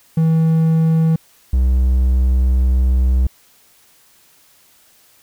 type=tone pair in turn; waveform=triangle; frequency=161.5 / 63.54 Hz; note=E3 / B1; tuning=-35 / +50 cents; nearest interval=octave + major third; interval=1615 cents; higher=first; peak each=-9 dBFS; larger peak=neither; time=0.17-1.16 / 1.53-3.27 s; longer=second; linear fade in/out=5 ms; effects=white hiss -52 dBFS RMS until 5.22 s